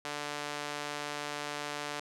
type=tone with high-pass filter; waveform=sawtooth; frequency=146.83 Hz; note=D3; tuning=in tune; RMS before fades=-38 dBFS; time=0.05-2 s; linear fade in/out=2 ms; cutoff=590 Hz; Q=0.52; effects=low-pass 8000 Hz 12 dB/octave